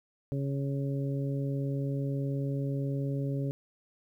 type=harmonic tone; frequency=138.59 Hz; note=C#3; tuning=in tune; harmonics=1 / 2 / 3 / 4; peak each=-30 / -36 / -40 / -42 dBFS; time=0.32-3.51 s; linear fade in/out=0 ms; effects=11-bit